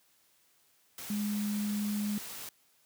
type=tone in noise; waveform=sine; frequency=207.7 Hz; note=G#3; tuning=in tune; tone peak=-30 dBFS; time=1.1-2.18 s; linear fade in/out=2 ms; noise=white; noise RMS=-43 dBFS; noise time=0.98-2.49 s; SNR=+10 dB; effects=white hiss -68 dBFS RMS until 2.85 s + high-pass 80 Hz 12 dB/octave